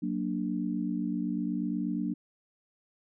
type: chord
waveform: sine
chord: Gb augmented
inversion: none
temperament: equal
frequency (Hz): 185 / 233.1 / 293.7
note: Gb3 / Bb3 / D4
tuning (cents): 0 / 0 / 0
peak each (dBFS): -33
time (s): 0.02-2.14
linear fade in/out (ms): 10
effects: none